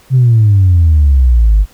sine exponential sweep, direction down, 134 to 48.48 Hz, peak -3 dBFS, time 0.1-1.66 s, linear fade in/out 50 ms, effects tanh soft clip ceiling -1 dBFS + pink hiss -45 dBFS RMS until 1.73 s

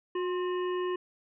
harmonic tone with a mistuned harmonic, 363.1 Hz, F#4, 33 cents flat, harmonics 1 / 3 / 5 / 7 / 8, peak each -29 / -37 / -44 / -52 / -47 dBFS, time 0.15-0.96 s, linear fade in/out 5 ms, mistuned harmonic 3, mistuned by -56 cents, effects none

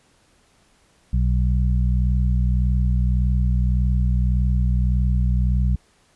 harmonic tone, 61.74 Hz, B1, in tune, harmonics 1 / 2 / 3, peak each -17 / -23 / -27 dBFS, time 1.13-5.76 s, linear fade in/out 5 ms, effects pink hiss -59 dBFS RMS until 6.15 s + resampled to 24000 Hz

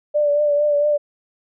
sine tone with vibrato, 587.3 Hz, D5, in tune, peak -14 dBFS, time 0.14-0.98 s, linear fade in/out 20 ms, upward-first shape triangle, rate 4.4 Hz, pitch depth 37 cents each way, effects none

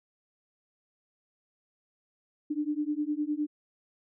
sine beating tone pair, 293.7 / 303.5 Hz, D4 / D#4, 0 / -43 cents, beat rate 9.8 Hz, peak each -31 / -31 dBFS, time 2.5-3.47 s, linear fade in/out 10 ms, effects none

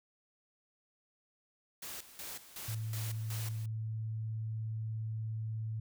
white noise with tremolo, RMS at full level -44 dBFS, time 1.82-3.66 s, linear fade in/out 5 ms, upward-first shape square, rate 2.7 Hz, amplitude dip 75%
sine tone, 110.4 Hz, A2, 6 cents sharp, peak -35 dBFS, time 2.68-5.8 s, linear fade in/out 5 ms
effects none

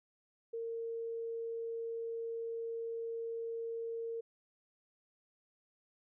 sine tone, 458.9 Hz, A#4, 27 cents flat, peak -37 dBFS, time 0.53-4.21 s, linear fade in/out 10 ms, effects none

